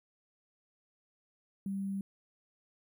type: tone with sample-and-hold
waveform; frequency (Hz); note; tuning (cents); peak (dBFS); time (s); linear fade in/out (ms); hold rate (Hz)
sine; 195.8; G3; -2; -33; 1.66-2.01; 2; 11025
effects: none